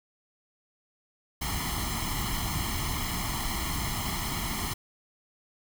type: noise with comb filter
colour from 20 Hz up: pink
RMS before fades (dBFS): -31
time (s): 1.41-4.74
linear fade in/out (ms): 10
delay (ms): 0.96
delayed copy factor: +0.9
effects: none